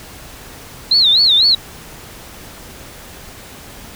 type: tone with vibrato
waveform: sine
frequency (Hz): 3973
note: B7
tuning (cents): +10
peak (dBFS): -8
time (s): 0.91-1.55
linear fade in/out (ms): 5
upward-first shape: sine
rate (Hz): 4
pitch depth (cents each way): 200
effects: pink hiss -36 dBFS RMS until 3.95 s